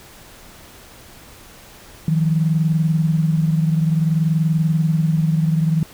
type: tone pair together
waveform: sine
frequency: 158 / 178.55 Hz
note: D#3 / F3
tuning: +27 / +39 cents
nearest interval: major second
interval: 212 cents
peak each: -15 / -22 dBFS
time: 2.08-5.83 s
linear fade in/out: 2 ms
effects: pink hiss -43 dBFS RMS until 5.93 s